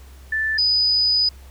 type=tone pair in turn; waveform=sine; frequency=1760 / 4978 Hz; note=A6 / D#8; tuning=0 / 0 cents; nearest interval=octave + tritone; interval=1800 cents; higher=second; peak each=-19 / -15 dBFS; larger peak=second; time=0.32-0.58 / 0.58-1.29 s; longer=second; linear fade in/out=5 ms; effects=added 66 Hz sine -40 dBFS peak until 1.5 s + pink hiss -51 dBFS RMS until 1.5 s